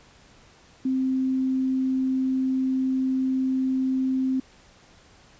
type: tone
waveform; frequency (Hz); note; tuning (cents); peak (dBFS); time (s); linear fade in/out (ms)
sine; 261.6; C4; 0; -21; 0.85-4.4; 5
effects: pink hiss -54 dBFS RMS until 5.39 s + resampled to 16000 Hz